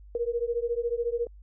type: beating tone pair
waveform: sine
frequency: 466.2 / 480.2 Hz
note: A#4 / B4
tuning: 0 / -49 cents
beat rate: 14 Hz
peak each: -29 dBFS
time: 0.15-1.27 s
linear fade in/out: 2 ms
effects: added 50 Hz sine -46 dBFS peak until 1.42 s